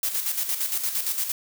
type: noise with tremolo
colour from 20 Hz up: blue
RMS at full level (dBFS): -25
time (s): 0.03-1.32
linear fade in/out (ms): 2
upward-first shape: square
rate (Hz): 8.7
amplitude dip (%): 55
effects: none